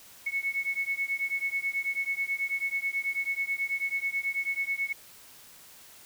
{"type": "beating tone pair", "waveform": "sine", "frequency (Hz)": [2200, 2209.2], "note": ["C#7", "C#7"], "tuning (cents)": [-14, -6], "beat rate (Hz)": 9.2, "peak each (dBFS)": -31, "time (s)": [0.26, 4.93], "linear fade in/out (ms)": 10, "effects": ["white hiss -52 dBFS RMS until 6.05 s"]}